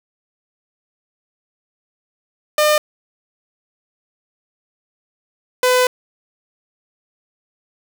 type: tone pair in turn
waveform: sawtooth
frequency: 604 / 502.9 Hz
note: D5 / B4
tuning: +48 / +31 cents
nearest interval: minor third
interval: 317 cents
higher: first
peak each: -8 dBFS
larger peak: neither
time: 2.58-2.78 / 5.63-5.87 s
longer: second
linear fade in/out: 2 ms
effects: none